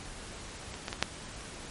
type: clicks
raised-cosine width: 0.2 ms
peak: -23 / -17 / -17 / -6 / -29 dBFS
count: 5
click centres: 0.741 / 0.882 / 0.929 / 1.026 / 1.408 s
effects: pink hiss -44 dBFS RMS until 1.7 s + MP3 48 kbps